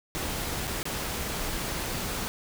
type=noise with dropouts; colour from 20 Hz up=pink; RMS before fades=-32 dBFS; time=0.15-2.28 s; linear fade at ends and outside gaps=0 ms; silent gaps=0.671-0.676 / 0.83-0.854 s; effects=none